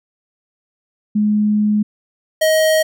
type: tone pair in turn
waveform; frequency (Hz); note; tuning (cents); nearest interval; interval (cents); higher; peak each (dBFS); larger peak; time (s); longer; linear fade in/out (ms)
sine / square; 210.3 / 630.2; G#3 / D#5; +22 / +22; octave + perfect fifth; 1900; second; -12; neither; 1.15-1.83 / 2.41-2.83; first; 10
effects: none